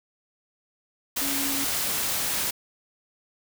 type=tone in noise; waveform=sine; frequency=277.2 Hz; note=C#4; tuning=in tune; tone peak=-32 dBFS; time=1.21-1.65 s; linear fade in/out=10 ms; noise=white; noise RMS=-27 dBFS; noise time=1.16-2.51 s; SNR=-8 dB; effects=none